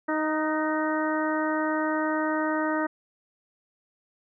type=harmonic tone with a mistuned harmonic; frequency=311.1 Hz; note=D#4; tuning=in tune; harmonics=1 / 2 / 3 / 4 / 5 / 6; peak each=-27 / -30 / -32 / -33 / -34 / -35 dBFS; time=0.08-2.87 s; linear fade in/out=10 ms; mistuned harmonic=5; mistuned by=-32 cents; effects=none